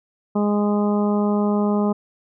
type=harmonic tone; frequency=206.7 Hz; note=G#3; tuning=8 cents flat; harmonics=1 / 2 / 3 / 4 / 5 / 6; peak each=-18 / -24 / -28 / -30 / -32 / -34 dBFS; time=0.35-1.93 s; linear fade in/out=10 ms; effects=none